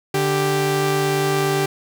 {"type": "tone pair together", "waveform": "sawtooth", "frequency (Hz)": [147.25, 392], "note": ["D3", "G4"], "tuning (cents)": [5, 0], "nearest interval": "octave + perfect fourth", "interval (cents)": 1695, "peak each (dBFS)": [-18, -15], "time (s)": [0.14, 1.66], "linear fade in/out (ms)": 5, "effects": []}